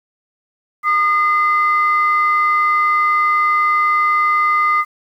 sine tone pair together, 1220 / 2052 Hz, D#6 / C7, -34 / -34 cents, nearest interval major sixth, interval 900 cents, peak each -12 / -18 dBFS, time 0.83-4.85 s, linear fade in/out 50 ms, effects tanh soft clip ceiling -5 dBFS + 8-bit

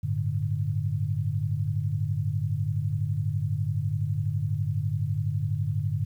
sine chord, G suspended second, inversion none, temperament equal, 98 / 110 / 146.83 Hz, G2 / A2 / D3, 0 / 0 / 0 cents, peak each -29 dBFS, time 0.03-6.05 s, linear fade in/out 10 ms, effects 10-bit

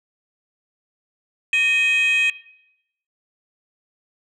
sine tone with frequency modulation, 2521 Hz, D#7, 22 cents sharp, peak -12 dBFS, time 1.53-2.3 s, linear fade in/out 2 ms, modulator 686 Hz, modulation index 0.48, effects noise-tail reverb RT60 0.8 s tail -21 dB re dry + tanh soft clip ceiling -14 dBFS

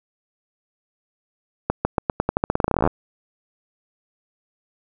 accelerating click train, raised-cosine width 1 ms, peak -4 dBFS, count 23, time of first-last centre 1.7-2.875 s, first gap 150 ms, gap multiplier 0.88, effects none

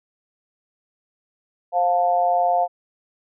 sine tone with amplitude modulation, 705 Hz, F5, 16 cents sharp, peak -12 dBFS, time 1.72-2.68 s, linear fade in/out 50 ms, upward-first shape sine, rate 178 Hz, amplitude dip 85%, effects none

